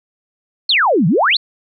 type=exponential two-way sweep; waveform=sine; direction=down then up; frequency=4551 to 145.8 to 4551 Hz; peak=-10 dBFS; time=0.69-1.37 s; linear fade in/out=5 ms; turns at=1.07 s; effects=none